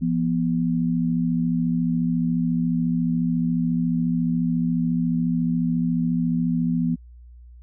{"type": "tone pair together", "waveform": "sine", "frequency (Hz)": [170.24, 244.4], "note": ["F3", "B3"], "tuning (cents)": [-44, -18], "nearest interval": "tritone", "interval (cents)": 626, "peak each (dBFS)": -22, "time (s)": [0.01, 6.96], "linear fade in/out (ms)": 20, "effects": ["added 60 Hz sine -42 dBFS peak until 7.62 s"]}